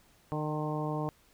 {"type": "harmonic tone with a mistuned harmonic", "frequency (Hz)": 152, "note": "D#3", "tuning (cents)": -40, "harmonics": [1, 2, 3, 4, 5, 6, 7], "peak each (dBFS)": [-34, -37, -39, -40, -41, -42, -42], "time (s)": [0.32, 1.09], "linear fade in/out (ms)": 0, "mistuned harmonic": 5, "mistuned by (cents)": 16, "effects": ["pink hiss -64 dBFS RMS until 1.33 s"]}